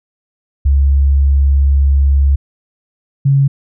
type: tone pair in turn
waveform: sine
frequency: 69.3 / 138.12 Hz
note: C#2 / C#3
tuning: 0 / -6 cents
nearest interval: octave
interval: 1194 cents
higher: second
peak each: -7 dBFS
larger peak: neither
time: 0.65-2.36 / 3.25-3.48 s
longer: first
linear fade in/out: 10 ms
effects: none